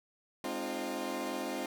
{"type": "chord", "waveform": "20% pulse", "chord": "F minor seventh", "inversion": "first", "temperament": "equal with one note detuned", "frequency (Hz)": [207.7, 261.6, 303.8, 349.2], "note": ["Ab3", "C4", "Eb4", "F4"], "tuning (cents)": [0, 0, -41, 0], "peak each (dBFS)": [-39, -34, -36, -35], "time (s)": [0.44, 1.66], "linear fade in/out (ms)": 2, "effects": []}